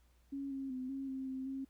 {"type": "tone with pitch steps", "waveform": "sine", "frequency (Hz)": [276.6, 270.2, 256.4, 271, 264.8, 262.5, 268.6], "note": ["C#4", "C#4", "C4", "C#4", "C4", "C4", "C4"], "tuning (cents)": [-4, -44, -35, -39, 21, 6, 46], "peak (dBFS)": -38, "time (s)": [0.32, 1.65], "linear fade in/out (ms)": 10, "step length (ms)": 190, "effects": ["added 60 Hz sine -66 dBFS peak until 1.69 s", "pink hiss -75 dBFS RMS until 1.69 s"]}